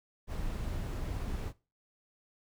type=noise; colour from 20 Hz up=brown; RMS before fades=-36 dBFS; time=0.27-1.53 s; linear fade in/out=50 ms; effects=noise-tail reverb RT60 0.3 s tail -19 dB re dry